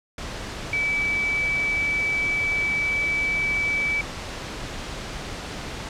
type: tone in noise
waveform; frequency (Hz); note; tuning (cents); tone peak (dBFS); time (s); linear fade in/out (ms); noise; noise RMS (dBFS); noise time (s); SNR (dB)
sine; 2301; D7; -36; -21; 0.73-4.01; 2; pink; -33; 0.18-5.89; +9
effects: low-pass 6000 Hz 12 dB/octave